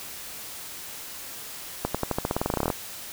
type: accelerating click train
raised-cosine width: 1 ms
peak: -10 dBFS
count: 18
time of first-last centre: 1.85-2.702 s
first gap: 96 ms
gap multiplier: 0.91
effects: white hiss -39 dBFS RMS until 3.12 s